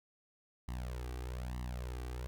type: tone with flanger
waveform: sawtooth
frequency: 61.74 Hz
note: B1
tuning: in tune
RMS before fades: -41 dBFS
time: 0.68-2.27 s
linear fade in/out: 0 ms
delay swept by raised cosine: 1 to 2.6 ms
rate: 1.1 Hz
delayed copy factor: +0.9
effects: none